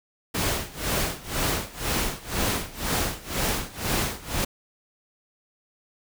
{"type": "noise with tremolo", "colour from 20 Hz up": "pink", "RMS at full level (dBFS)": -24, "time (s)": [0.34, 4.45], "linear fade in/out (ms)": 10, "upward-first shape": "sine", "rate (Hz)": 2, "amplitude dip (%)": 90, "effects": []}